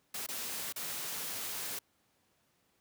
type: noise with dropouts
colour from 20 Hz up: white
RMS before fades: -39 dBFS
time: 0.14-1.79 s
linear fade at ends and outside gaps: 5 ms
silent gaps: 0.265-0.286 / 0.725-0.76 s
effects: pink hiss -73 dBFS RMS until 2.8 s + high-pass 100 Hz 12 dB/octave